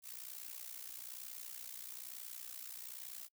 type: noise with amplitude modulation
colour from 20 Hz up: blue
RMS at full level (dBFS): -45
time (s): 0.02-3.29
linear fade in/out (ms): 50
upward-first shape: sine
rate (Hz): 61.1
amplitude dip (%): 80
effects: noise-tail reverb RT60 0.1 s tail -26 dB re dry